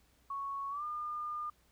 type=tone with pitch glide; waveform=sine; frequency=1108.7 to 1209 Hz; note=C#6 to D6; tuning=0 to +50 cents; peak=-36 dBFS; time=0.3-1.5 s; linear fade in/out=5 ms; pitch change=+150 cents; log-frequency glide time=0.7-0.84 s; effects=added 60 Hz sine -70 dBFS peak until 1.71 s + pink hiss -70 dBFS RMS until 1.71 s